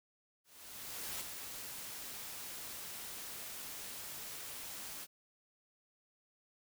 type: noise with ADSR envelope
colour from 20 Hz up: white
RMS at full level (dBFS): -41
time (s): 0.44-5.07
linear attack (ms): 770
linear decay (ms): 9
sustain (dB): -5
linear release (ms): 39
effects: none